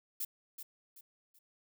violet noise with echo, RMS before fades -37 dBFS, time 0.2-0.25 s, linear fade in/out 5 ms, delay 380 ms, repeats 3, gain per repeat -9 dB, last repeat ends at 1.39 s, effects none

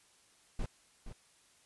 brown noise with echo, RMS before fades -35 dBFS, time 0.59-0.66 s, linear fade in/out 5 ms, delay 470 ms, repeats 1, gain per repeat -10 dB, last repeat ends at 1.13 s, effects white hiss -66 dBFS RMS until 1.65 s + resampled to 24000 Hz

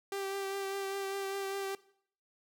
sawtooth tone with vibrato, 392 Hz, G4, in tune, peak -31 dBFS, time 0.12-1.75 s, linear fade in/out 2 ms, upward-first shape triangle, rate 5 Hz, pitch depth 22 cents each way, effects noise-tail reverb RT60 0.6 s tail -19 dB re dry

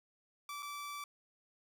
sawtooth tone with dropouts, 1160 Hz, D6, 22 cents flat, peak -38 dBFS, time 0.49-1.04 s, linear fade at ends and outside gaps 2 ms, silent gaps 0.624-0.628 s, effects none

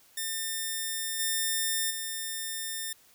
5% pulse tone with level steps, 1800 Hz, A6, 39 cents sharp, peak -20 / -16 / -22 dBFS, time 0.17-2.93 s, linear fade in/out 5 ms, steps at 1.19 / 1.9 s, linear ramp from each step 10 ms, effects white hiss -60 dBFS RMS until 3.14 s

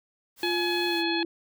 white noise, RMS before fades -46 dBFS, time 0.36-1.04 s, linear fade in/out 50 ms
sine tone with pitch glide, 349.2 to 335.9 Hz, F4 to E4, 0 to +33 cents, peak -27 dBFS, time 0.43-1.25 s, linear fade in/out 2 ms, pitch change -67 cents, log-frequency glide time 0.88-0.98 s
harmonic tone, 846 Hz, G#5, 32 cents sharp, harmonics 1 / 2 / 3 / 4 / 5, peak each -33 / -33 / -33 / -33 / -33 dBFS, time 0.43-1.23 s, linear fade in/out 2 ms
effects none

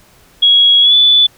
sine tone with pitch glide, 3322 to 3473 Hz, G#7 to A7, 0 to -23 cents, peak -5 dBFS, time 0.42-1.27 s, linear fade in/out 10 ms, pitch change +77 cents, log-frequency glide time 0.81-0.95 s, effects pink hiss -47 dBFS RMS until 1.37 s

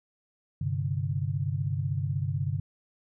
sine chord, G suspended fourth, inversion none, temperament equal, 98 / 130.81 / 146.83 Hz, G2 / C3 / D3, 0 / 0 / 0 cents, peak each -31 dBFS, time 0.61-2.6 s, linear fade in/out 5 ms, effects none

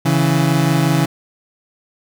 30% pulse tone pair together, 139.25 / 164.81 Hz, C#3 / E3, +8 / 0 cents, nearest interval minor third, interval 292 cents, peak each -13 dBFS, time 0.05-1.06 s, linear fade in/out 10 ms, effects none

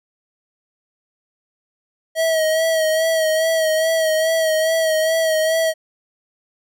square tone with vibrato, 640 Hz, D#5, 49 cents sharp, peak -16 dBFS, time 2.15-5.74 s, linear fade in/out 50 ms, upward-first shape sine, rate 2.4 Hz, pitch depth 36 cents each way, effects none

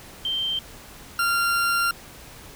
sine / 40% pulse tone pair in turn, 3136 / 1385.7 Hz, G7 / F6, 0 / -14 cents, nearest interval octave + major second, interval 1414 cents, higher first, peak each -23 / -19 dBFS, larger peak second, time 0.25-0.59 / 1.19-1.91 s, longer second, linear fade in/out 2 ms, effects pink hiss -44 dBFS RMS until 2.55 s

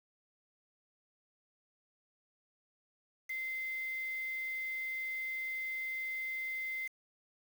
sine tone with quantisation, 2073 Hz, C7, 17 cents flat, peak -36 dBFS, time 3.29-6.88 s, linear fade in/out 10 ms, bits 8, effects none

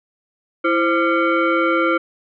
sine tone with frequency modulation, 523.3 Hz, C5, in tune, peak -14 dBFS, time 0.64-1.98 s, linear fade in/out 10 ms, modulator 856 Hz, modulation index 1.6, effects none

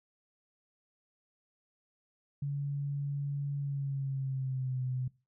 sine tone with pitch glide, 141.9 to 127.89 Hz, C#3 to C3, +41 to -39 cents, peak -31 dBFS, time 2.42-5.08 s, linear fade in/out 5 ms, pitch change -180 cents, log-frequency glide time 3.58-4.82 s, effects noise-tail reverb RT60 0.3 s tail -22 dB re dry

